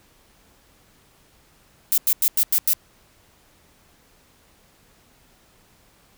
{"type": "noise bursts", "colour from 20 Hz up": "violet", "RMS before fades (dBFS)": -18, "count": 6, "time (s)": [1.92, 2.733], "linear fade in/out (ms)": 0, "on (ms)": 58, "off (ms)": 93, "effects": ["pink hiss -57 dBFS RMS until 6.17 s"]}